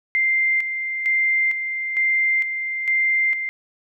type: tone with tremolo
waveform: sine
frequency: 2093 Hz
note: C7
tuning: in tune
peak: -16 dBFS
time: 0.15-3.49 s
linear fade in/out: 0 ms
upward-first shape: square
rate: 1.1 Hz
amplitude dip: 55%
effects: none